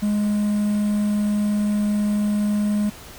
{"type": "tone with quantisation", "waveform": "triangle", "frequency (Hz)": 208.2, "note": "G#3", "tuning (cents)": 5, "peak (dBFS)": -16, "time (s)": [0.02, 2.9], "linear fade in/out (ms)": 10, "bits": 7, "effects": ["pink hiss -41 dBFS RMS until 3.18 s"]}